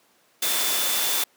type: tone in noise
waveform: sine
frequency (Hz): 3520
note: A7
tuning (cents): 0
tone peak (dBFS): -30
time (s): 0.42-1.24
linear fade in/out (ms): 5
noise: white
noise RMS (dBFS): -24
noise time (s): 0.42-1.24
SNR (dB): -9
effects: pink hiss -61 dBFS RMS until 1.36 s + high-pass 300 Hz 12 dB/octave